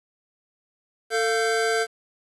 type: tone cluster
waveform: square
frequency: 447.2 / 695 / 1559 Hz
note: A4 / F5 / G6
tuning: +28 / -9 / -10 cents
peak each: -24 / -28 / -27 dBFS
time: 1.1-1.87 s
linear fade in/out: 50 ms
effects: resampled to 24000 Hz + 8-bit